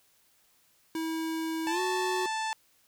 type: tone with pitch glide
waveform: square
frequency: 323 to 368.9 Hz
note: E4 to F#4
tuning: -35 to -5 cents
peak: -31 dBFS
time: 0.95-2.26 s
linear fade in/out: 2 ms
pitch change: +230 cents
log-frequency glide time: 1.69-1.8 s
type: harmonic tone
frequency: 880 Hz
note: A5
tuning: in tune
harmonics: 1 / 2 / 3 / 4 / 5 / 6 / 7 / 8 / 9 / 10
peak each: -31 / -37 / -41 / -43 / -45 / -47 / -48 / -49 / -50 / -51 dBFS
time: 1.67-2.53 s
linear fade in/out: 0 ms
effects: white hiss -66 dBFS RMS until 2.87 s